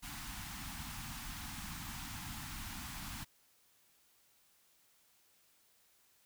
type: band-stop noise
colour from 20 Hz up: pink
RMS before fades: -45 dBFS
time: 0.02-3.25 s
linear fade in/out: 20 ms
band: 290 to 770 Hz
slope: 48 dB/octave
effects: white hiss -70 dBFS RMS until 6.25 s